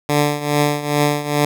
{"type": "tone with tremolo", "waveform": "10% pulse", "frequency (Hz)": 146.83, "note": "D3", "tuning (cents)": 0, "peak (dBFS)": -4, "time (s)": [0.09, 1.45], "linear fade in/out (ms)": 2, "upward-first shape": "triangle", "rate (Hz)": 2.4, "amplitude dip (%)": 80, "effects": []}